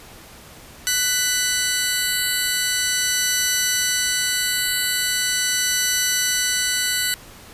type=tone pair together; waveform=10% pulse; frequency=1489.6 / 1986 Hz; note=F#6 / B6; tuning=+11 / +9 cents; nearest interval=perfect fourth; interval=498 cents; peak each=-13 dBFS; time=0.87-7.14 s; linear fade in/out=0 ms; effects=pink hiss -43 dBFS RMS until 7.53 s + resampled to 32000 Hz